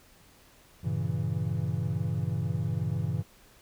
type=chord; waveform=triangle; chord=G diminished seventh; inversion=none; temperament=equal; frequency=98 / 116.54 / 138.59 / 164.81 Hz; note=G2 / Bb2 / Db3 / Fb3; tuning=0 / 0 / 0 / 0 cents; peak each=-31 dBFS; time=0.83-3.23 s; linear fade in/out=20 ms; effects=pink hiss -58 dBFS RMS until 3.61 s